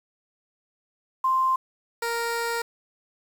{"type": "tone pair in turn", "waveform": ["sine", "15% pulse"], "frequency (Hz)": [1046.5, 466.2], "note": ["C6", "A#4"], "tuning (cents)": [0, 0], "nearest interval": "octave + major second", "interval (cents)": 1400, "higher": "first", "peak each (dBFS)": -19, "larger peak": "neither", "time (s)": [[1.24, 1.56], [2.02, 2.62]], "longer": "second", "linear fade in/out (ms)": 5, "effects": ["8-bit"]}